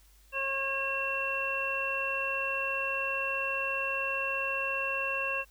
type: harmonic tone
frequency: 543 Hz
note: C#5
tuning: 36 cents flat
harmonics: 1 / 2 / 3 / 5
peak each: -37 / -37 / -37 / -31 dBFS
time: 0.32-5.45 s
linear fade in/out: 50 ms
effects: added 50 Hz sine -58 dBFS peak until 5.5 s + white hiss -64 dBFS RMS until 5.5 s